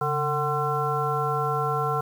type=harmonic tone with a mistuned harmonic; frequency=150 Hz; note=D3; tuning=37 cents sharp; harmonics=1 / 3 / 5 / 7 / 9; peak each=-29 / -29 / -29 / -29 / -29 dBFS; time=0.01-2.01 s; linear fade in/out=5 ms; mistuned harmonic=1; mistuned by=-120 cents; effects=8-bit